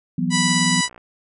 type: chord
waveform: sine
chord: E suspended second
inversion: none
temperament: equal with one note detuned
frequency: 166.92 / 185 / 246.9 Hz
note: E3 / F#3 / B3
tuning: +22 / 0 / 0 cents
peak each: -23 dBFS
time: 0.18-0.81 s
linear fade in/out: 5 ms
type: harmonic tone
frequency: 985 Hz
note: B5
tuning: 5 cents flat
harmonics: 1 / 2 / 3 / 4 / 5 / 6 / 7 / 8 / 9 / 10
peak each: -26 / -23 / -27 / -27 / -27 / -30 / -29 / -29 / -32 / -34 dBFS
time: 0.3-0.89 s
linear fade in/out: 50 ms
type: click train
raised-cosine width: 0.5 ms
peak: -28 dBFS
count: 31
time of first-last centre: 0.48-0.978 s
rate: 60.2 Hz
effects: none